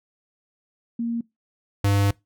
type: tone pair in turn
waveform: sine / square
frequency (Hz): 233.1 / 100.24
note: A#3 / G2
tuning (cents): 0 / +39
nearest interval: octave + minor third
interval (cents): 1461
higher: first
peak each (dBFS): -23 / -18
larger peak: second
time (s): 0.99-1.21 / 1.84-2.11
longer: second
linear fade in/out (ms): 5
effects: noise-tail reverb RT60 0.2 s tail -23 dB re dry